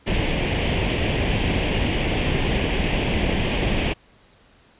pink noise with comb filter, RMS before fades -21 dBFS, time 0.06-3.94 s, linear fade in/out 20 ms, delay 0.38 ms, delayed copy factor +0.7, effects pink hiss -55 dBFS RMS until 4.79 s + resampled to 8000 Hz

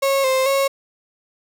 35% pulse tone with pitch steps, 547 / 524 / 548 Hz, C#5 / C5 / C#5, -23 / +2 / -20 cents, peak -14 dBFS, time 0.02-0.68 s, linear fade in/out 10 ms, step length 220 ms, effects none

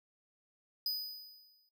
square tone with exponential decay, 4978 Hz, D#8, in tune, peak -31 dBFS, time 0.86-1.69 s, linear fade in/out 2 ms, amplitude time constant 180 ms, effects noise-tail reverb RT60 0.1 s tail -18 dB re dry

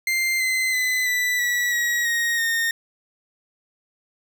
40% pulse tone with pitch steps, 2093 / 2055 / 2017 / 1980.1 / 1943.8 / 1908.2 / 1873.3 / 1839 Hz, C7 / C7 / B6 / B6 / B6 / A#6 / A#6 / A#6, 0 / -32 / +36 / +4 / -28 / +40 / +8 / -24 cents, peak -19 dBFS, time 0.07-2.71 s, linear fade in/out 2 ms, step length 330 ms, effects none

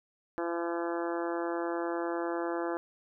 harmonic tone, 170 Hz, F3, 46 cents flat, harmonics 2 / 3 / 4 / 5 / 6 / 7 / 8 / 9 / 10, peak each -33 / -37 / -39 / -41 / -43 / -44 / -45 / -46 / -47 dBFS, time 0.38-2.77 s, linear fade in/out 0 ms, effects none

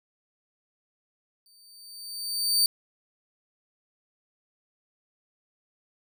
sawtooth tone with exponential growth, 4600 Hz, D8, 37 cents flat, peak -15 dBFS, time 1.46-2.66 s, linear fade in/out 1 ms, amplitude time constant 260 ms, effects none

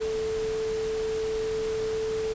sine tone in noise, 440 Hz, A4, in tune, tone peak -26 dBFS, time 0-2.34 s, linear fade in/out 20 ms, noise pink, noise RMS -39 dBFS, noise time 0-2.34 s, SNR +10 dB, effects resampled to 16000 Hz

